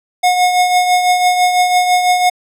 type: tone with tremolo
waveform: square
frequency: 724 Hz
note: F#5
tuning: 38 cents flat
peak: -8 dBFS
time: 0.23-2.3 s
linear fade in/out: 10 ms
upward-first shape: triangle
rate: 6 Hz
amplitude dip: 55%
effects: low-pass 12000 Hz 12 dB/octave